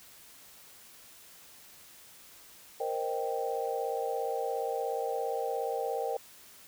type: chord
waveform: sine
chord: C minor seventh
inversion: third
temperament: equal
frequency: 466.2 / 523.3 / 622.3 / 784 Hz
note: Bb4 / C5 / Eb5 / G5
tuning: 0 / 0 / 0 / 0 cents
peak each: -34 / -36 / -39 / -35 dBFS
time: 2.8-6.17 s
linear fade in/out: 5 ms
effects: white hiss -54 dBFS RMS until 6.67 s